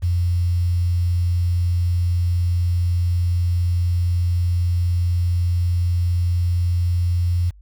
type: tone with quantisation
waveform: sine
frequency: 87.6 Hz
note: F2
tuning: 6 cents sharp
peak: -16 dBFS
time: 0.02-7.51 s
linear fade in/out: 20 ms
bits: 7
effects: added 50 Hz sine -43 dBFS peak until 7.61 s